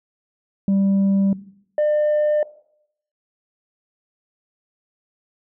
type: tone pair in turn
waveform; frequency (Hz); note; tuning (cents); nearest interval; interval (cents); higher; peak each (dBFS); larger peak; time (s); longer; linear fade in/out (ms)
sine; 196 / 600.7; G3 / D5; 0 / +39; octave + perfect fifth; 1939; second; -12 / -13; first; 0.68-1.33 / 1.78-2.43; neither; 2
effects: noise-tail reverb RT60 0.7 s tail -19 dB re dry + tanh soft clip ceiling -14 dBFS